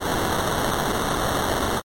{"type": "noise with sample-and-hold", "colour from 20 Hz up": "white", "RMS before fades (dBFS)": -23, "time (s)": [0, 1.82], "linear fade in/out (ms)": 50, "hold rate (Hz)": 2450, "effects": ["MP3 64 kbps"]}